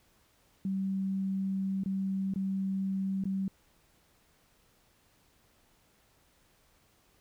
sine tone with dropouts, 192.6 Hz, G3, 30 cents flat, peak -29 dBFS, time 0.65-3.48 s, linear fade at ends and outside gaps 2 ms, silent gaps 1.836-1.859 / 2.338-2.359 / 3.239-3.254 s, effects pink hiss -67 dBFS RMS until 7.2 s

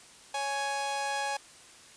sawtooth tone pair together, 556 / 833.1 Hz, C#5 / G#5, +5 / +5 cents, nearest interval perfect fifth, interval 700 cents, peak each -34 / -27 dBFS, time 0.34-1.37 s, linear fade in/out 5 ms, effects white hiss -53 dBFS RMS until 1.96 s + resampled to 22050 Hz

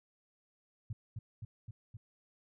sine tone with echo, 110 Hz, A2, in tune, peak -36 dBFS, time 0.9-0.93 s, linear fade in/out 5 ms, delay 260 ms, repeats 4, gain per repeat -2 dB, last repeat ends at 1.97 s, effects none

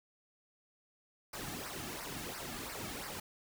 pink noise with flanger, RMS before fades -43 dBFS, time 1.33-3.2 s, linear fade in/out 5 ms, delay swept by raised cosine 0.28 to 2.08 ms, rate 2.9 Hz, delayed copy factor -0.7, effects none

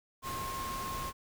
sine tone in noise, 1069 Hz, C6, 37 cents sharp, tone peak -37 dBFS, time 0.22-1.13 s, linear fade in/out 50 ms, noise pink, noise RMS -41 dBFS, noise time 0.22-1.13 s, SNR +1 dB, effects none

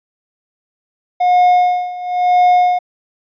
triangle tone with tremolo, 720 Hz, F#5, 47 cents flat, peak -5 dBFS, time 1.2-2.79 s, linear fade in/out 10 ms, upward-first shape sine, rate 0.98 Hz, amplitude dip 85%, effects resampled to 11025 Hz

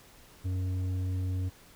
triangle tone with tanh clipping, 92.5 Hz, F#2, in tune, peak -30 dBFS, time 0.44-1.5 s, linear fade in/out 20 ms, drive 12 dB, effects pink hiss -56 dBFS RMS until 1.75 s

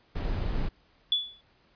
brown noise, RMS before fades -29 dBFS, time 0.15-0.69 s, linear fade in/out 10 ms
sine tone with exponential decay, 3436 Hz, A7, 42 cents flat, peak -19 dBFS, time 1.12-1.41 s, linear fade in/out 2 ms, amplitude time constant 61 ms
effects pink hiss -64 dBFS RMS until 1.75 s + resampled to 11025 Hz

